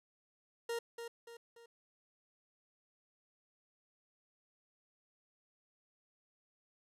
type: tone with echo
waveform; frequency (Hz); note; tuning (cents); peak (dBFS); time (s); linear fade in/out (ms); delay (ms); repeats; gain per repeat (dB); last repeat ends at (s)
40% pulse; 466.6; A#4; +2; -35; 0.69-0.79; 5; 290; 3; -7; 1.66
effects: resampled to 32000 Hz + 12-bit